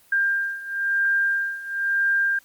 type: beating tone pair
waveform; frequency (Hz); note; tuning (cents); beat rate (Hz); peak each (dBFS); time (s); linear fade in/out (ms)
sine; 1595 / 1596; G6 / G6; +30 / +31; 1; -25 / -22; 0.12-2.39; 5
effects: white hiss -56 dBFS RMS until 2.44 s + Opus 32 kbps